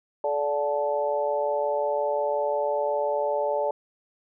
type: harmonic tone with a mistuned harmonic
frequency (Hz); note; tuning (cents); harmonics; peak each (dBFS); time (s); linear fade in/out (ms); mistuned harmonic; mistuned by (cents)
145.5; D3; -16; 3 / 4 / 5 / 6; -30 / -25 / -35 / -29; 0.24-3.71; 2; 3; -23
effects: none